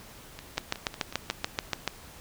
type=two click trains; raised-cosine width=0.2 ms; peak=-22 / -9 dBFS; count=6 / 10; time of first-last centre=0.39-1.309 / 0.58-1.877 s; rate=5.44 / 6.94 Hz; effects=pink hiss -49 dBFS RMS until 2.2 s